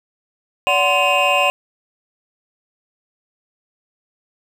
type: tone cluster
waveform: triangle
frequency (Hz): 575 / 742 / 1040 / 2534 / 2785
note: D5 / F#5 / C6 / D#7 / F7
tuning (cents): -37 / +5 / -11 / +31 / -5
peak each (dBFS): -18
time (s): 0.67-1.5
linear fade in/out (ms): 0
effects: none